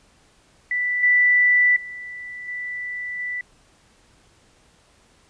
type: tone with level steps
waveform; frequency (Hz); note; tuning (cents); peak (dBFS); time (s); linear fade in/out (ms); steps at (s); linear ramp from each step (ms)
sine; 1975.5; B6; 0; -20 / -13 / -32 / -27 / -25; 0.71-3.41; 2; 1.03 / 1.76 / 2.48 / 3.19; 5
effects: pink hiss -57 dBFS RMS until 5.29 s + resampled to 22050 Hz